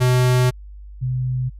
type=tone pair in turn; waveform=square / sine; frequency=125.8 / 127.56 Hz; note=B2 / C3; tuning=+32 / -44 cents; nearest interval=unison; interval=24 cents; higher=second; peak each=-14 / -19 dBFS; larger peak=first; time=0-0.51 / 1.01-1.5 s; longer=first; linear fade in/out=20 ms; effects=added 50 Hz sine -35 dBFS peak until 1.59 s + resampled to 32000 Hz